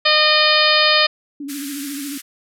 harmonic tone, 611 Hz, D#5, 32 cents flat, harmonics 1 / 2 / 3 / 4 / 5 / 6 / 7 / 8, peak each -20 / -20 / -20 / -20 / -20 / -20 / -20 / -20 dBFS, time 0.05-1.07 s, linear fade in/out 10 ms
sine tone with vibrato, 282.5 Hz, C#4, 33 cents sharp, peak -26 dBFS, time 1.4-2.18 s, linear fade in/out 5 ms, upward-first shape sine, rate 14 Hz, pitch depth 67 cents each way
white band-pass noise, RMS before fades -33 dBFS, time 1.48-2.22 s, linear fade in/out 20 ms, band 1300 to 14000 Hz, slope 48 dB/octave
effects none

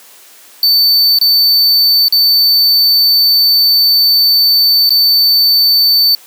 square tone with dropouts, 4540 Hz, C#8, 41 cents sharp, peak -7 dBFS, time 0.63-6.15 s, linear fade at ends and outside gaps 1 ms, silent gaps 1.187-1.213 / 2.083-2.124 / 4.893-4.905 s, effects white hiss -40 dBFS RMS until 6.26 s + high-pass 300 Hz 12 dB/octave

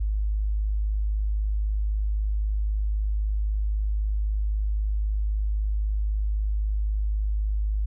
sine tone, 51.91 Hz, G#1, in tune, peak -22 dBFS, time 0-7.86 s, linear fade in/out 10 ms, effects none

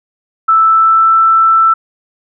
sine tone with pitch glide, 1318.5 to 1328.4 Hz, E6 to E6, 0 to +13 cents, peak -5 dBFS, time 0.48-1.74 s, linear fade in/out 10 ms, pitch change +13 cents, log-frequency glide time 0.64-1.15 s, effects none

